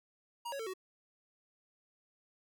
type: tone with pitch steps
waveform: square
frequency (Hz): 947 / 555 / 447.7 / 374.8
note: A#5 / C#5 / A4 / F#4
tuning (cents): +27 / +2 / +30 / +22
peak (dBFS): -39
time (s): 0.45-0.738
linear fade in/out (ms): 10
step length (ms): 72
effects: none